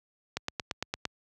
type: click train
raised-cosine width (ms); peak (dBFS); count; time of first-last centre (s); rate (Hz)
0.2; -13; 7; 0.37-1.053; 8.78
effects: high-pass 60 Hz 12 dB/octave